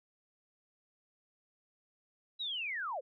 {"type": "linear sweep", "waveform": "sine", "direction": "down", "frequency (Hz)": [3963, 459.5], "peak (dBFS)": -35, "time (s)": [2.39, 3.01], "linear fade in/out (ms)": 20, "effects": []}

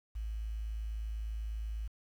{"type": "tone with quantisation", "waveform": "sine", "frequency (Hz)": 54.1, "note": "A1", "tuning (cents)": -29, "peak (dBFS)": -35, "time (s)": [0.15, 1.88], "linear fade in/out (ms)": 10, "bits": 10, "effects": []}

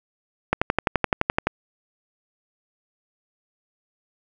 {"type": "click train", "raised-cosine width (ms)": 0.5, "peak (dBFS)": -3, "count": 12, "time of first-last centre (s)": [0.53, 1.47], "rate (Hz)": 11.7, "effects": []}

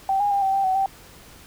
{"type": "tone with pitch steps", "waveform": "sine", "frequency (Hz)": [776, 818, 799, 773, 784, 754, 778], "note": ["G5", "G#5", "G5", "G5", "G5", "F#5", "G5"], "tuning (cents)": [-18, -26, 33, -24, 0, 32, -13], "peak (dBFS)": -18, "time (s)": [0.09, 0.86], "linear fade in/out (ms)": 2, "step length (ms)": 110, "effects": ["pink hiss -47 dBFS RMS until 1.46 s"]}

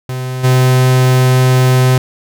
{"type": "tone with level steps", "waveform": "45% pulse", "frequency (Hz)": 128.3, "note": "C3", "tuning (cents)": -34, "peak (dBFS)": [-18, -7], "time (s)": [0.09, 1.98], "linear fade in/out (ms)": 2, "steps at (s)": 0.43, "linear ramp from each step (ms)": 20, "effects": []}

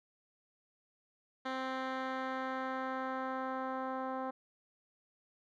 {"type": "tone with low-pass filter sweep", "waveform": "10% pulse", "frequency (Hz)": 261.6, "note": "C4", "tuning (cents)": 0, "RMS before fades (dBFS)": -38, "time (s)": [1.45, 4.31], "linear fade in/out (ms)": 10, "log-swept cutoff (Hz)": [3000, 1000], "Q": 1.1, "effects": []}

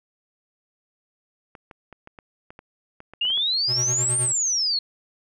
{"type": "clicks", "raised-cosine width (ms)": 0.5, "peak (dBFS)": -27, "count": 12, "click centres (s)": [1.552, 1.712, 1.927, 2.074, 2.188, 2.505, 2.591, 3.004, 3.136, 3.252, 3.303, 3.376]}
{"type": "exponential two-way sweep", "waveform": "sine", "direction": "up then down", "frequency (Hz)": [2783, 9030, 4230], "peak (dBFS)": -20, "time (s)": [3.21, 4.79], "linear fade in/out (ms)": 5, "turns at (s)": 4.19}
{"type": "tone with tremolo", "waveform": "square", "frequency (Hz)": 123.47, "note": "B2", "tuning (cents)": 0, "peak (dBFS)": -26, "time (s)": [3.67, 4.33], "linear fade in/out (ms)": 50, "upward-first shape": "sine", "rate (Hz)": 9.4, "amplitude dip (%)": 70}
{"effects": []}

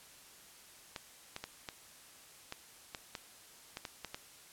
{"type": "clicks", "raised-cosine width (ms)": 0.2, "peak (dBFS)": -23, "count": 11, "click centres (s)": [0.962, 1.364, 1.44, 1.688, 2.524, 2.948, 3.152, 3.771, 3.852, 4.047, 4.145], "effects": ["white hiss -57 dBFS RMS until 4.52 s", "low-pass 12000 Hz 12 dB/octave"]}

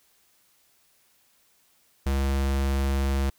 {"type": "tone", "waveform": "square", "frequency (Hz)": 68.2, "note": "C#2", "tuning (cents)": -28, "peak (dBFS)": -23, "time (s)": [2.06, 3.3], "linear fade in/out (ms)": 5, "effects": ["white hiss -64 dBFS RMS until 3.38 s"]}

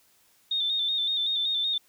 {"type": "tone with vibrato", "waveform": "sine", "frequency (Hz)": 3622, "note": "A7", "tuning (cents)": 49, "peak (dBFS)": -24, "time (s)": [0.51, 1.78], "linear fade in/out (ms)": 5, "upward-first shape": "square", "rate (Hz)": 5.3, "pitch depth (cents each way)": 40, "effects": ["white hiss -63 dBFS RMS until 1.88 s"]}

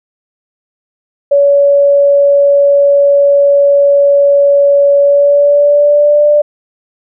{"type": "tone with pitch glide", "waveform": "sine", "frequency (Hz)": [566, 591.1], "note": ["C#5", "D5"], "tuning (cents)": [36, 11], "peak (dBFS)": -4, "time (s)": [1.31, 6.42], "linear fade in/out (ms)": 10, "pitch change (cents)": 75, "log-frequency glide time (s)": [4.99, 6.25], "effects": []}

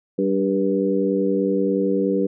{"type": "harmonic tone with a mistuned harmonic", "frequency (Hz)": 96.9, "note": "G2", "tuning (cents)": -20, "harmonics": [2, 3, 4, 5], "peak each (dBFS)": [-23, -23, -23, -23], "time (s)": [0.18, 2.27], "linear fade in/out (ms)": 10, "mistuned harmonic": 4, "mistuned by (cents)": 28, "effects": []}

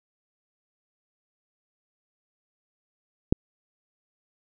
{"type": "click", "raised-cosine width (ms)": 3, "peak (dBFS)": -5, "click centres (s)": 3.325, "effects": []}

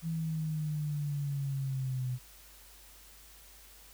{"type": "linear sweep", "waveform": "sine", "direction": "down", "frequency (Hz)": [164.81, 124.9], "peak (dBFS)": -31, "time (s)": [0.02, 2.19], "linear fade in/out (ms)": 50, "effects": ["added 50 Hz sine -58 dBFS peak until 3.93 s", "white hiss -56 dBFS RMS until 3.93 s"]}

